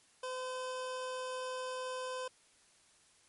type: tone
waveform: 25% pulse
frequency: 511 Hz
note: C5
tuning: 41 cents flat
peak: -34 dBFS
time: 0.23-2.28 s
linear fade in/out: 5 ms
effects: white hiss -66 dBFS RMS until 3.28 s + MP3 48 kbps

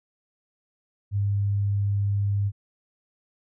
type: tone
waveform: sine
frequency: 100.8 Hz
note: G2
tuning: 49 cents sharp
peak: -21 dBFS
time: 1.11-2.52 s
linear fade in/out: 50 ms
effects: none

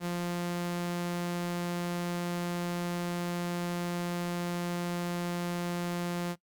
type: tone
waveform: sawtooth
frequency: 174.61 Hz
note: F3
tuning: in tune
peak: -27 dBFS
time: 0-6.36 s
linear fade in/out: 50 ms
effects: noise-tail reverb RT60 0.1 s tail -20 dB re dry + Opus 48 kbps

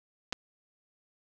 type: clicks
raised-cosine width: 0.2 ms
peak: -16 / -16 dBFS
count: 2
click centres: 0.325 / 0.329 s
effects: none

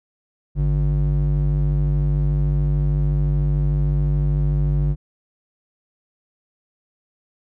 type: ring-modulated tone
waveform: triangle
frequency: 99.3 Hz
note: G2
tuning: 23 cents sharp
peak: -11 dBFS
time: 0.55-4.96 s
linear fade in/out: 50 ms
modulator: 46.8 Hz
effects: none

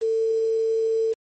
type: tone with quantisation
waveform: sine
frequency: 448 Hz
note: A4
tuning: 31 cents sharp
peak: -19 dBFS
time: 0.01-1.14 s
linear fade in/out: 20 ms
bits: 7
effects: MP3 32 kbps

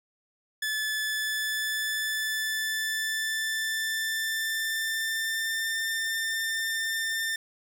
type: tone with pitch glide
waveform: sawtooth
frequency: 1732 to 1796.2 Hz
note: A6 to A6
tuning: -28 to +35 cents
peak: -24 dBFS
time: 0.62-7.36 s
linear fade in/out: 5 ms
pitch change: +63 cents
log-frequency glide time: 1.01-5.77 s
effects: none

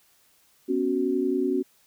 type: chord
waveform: sine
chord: B suspended second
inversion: none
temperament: just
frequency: 246.9 / 277.8 / 370.4 Hz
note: B3 / C#4 / F#4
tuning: 0 / +4 / +2 cents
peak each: -29 / -26 / -25 dBFS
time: 0.68-1.63 s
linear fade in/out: 20 ms
effects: white hiss -62 dBFS RMS until 1.86 s

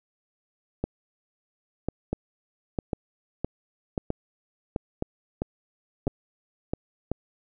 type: two click trains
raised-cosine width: 2 ms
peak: -13 / -13 dBFS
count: 7 / 8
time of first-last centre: 0.84-7.116 / 2.13-6.735 s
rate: 0.956 / 1.52 Hz
effects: none

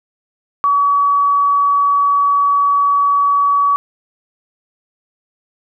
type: tone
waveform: sine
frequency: 1136 Hz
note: C#6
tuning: 42 cents sharp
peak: -10 dBFS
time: 0.64-3.76 s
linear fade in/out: 0 ms
effects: none

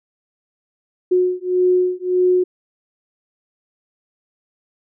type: beating tone pair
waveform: sine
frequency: 363.1 / 364.8 Hz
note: F#4 / F#4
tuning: -33 / -24 cents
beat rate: 1.7 Hz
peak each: -17 dBFS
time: 1.11-2.44 s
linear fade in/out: 10 ms
effects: none

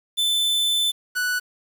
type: tone pair in turn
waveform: 45% pulse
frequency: 3522 / 1480.8 Hz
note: A7 / F#6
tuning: +1 / +1 cents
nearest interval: octave + minor third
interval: 1500 cents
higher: first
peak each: -19 / -21 dBFS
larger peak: first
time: 0.17-0.92 / 1.15-1.4 s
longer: first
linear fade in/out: 20 ms
effects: 8-bit

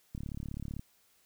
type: click train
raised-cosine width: 5 ms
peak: -27 dBFS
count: 24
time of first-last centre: 0.15-0.794 s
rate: 35.7 Hz
effects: white hiss -68 dBFS RMS until 1.25 s

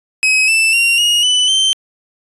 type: tone with pitch steps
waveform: 40% pulse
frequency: 2545 / 2650 / 2759 / 2873 / 2992 / 3115 Hz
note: D#7 / E7 / F7 / F7 / F#7 / G7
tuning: +39 / +9 / -22 / +48 / +19 / -12 cents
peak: -9 dBFS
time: 0.23-1.73 s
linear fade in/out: 0 ms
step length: 250 ms
effects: resampled to 24000 Hz

